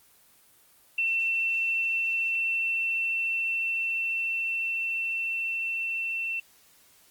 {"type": "tone with level ramp", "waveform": "sine", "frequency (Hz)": 2693, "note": "E7", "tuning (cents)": 36, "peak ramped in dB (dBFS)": [-23, -28], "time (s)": [0.98, 6.4], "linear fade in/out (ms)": 5, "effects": ["white hiss -59 dBFS RMS until 7.1 s", "Opus 24 kbps"]}